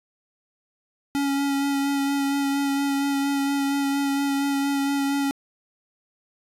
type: tone with vibrato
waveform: square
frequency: 279 Hz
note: C#4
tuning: 11 cents sharp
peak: -22 dBFS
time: 1.15-5.31 s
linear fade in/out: 0 ms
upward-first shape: sine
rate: 4.3 Hz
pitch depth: 15 cents each way
effects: resampled to 32000 Hz + 10-bit